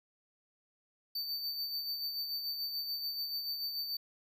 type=tone with tremolo; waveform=square; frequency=4574 Hz; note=D8; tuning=47 cents flat; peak=-34 dBFS; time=1.15-3.97 s; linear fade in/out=5 ms; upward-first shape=sine; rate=6.9 Hz; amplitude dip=45%; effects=none